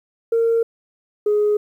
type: tone pair in turn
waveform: sine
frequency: 459.3 / 417.9 Hz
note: A#4 / G#4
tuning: -26 / +11 cents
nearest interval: major second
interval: 163 cents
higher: first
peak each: -13 dBFS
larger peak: neither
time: 0.32-0.63 / 1.26-1.57 s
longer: neither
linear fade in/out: 5 ms
effects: tanh soft clip ceiling -11 dBFS + 9-bit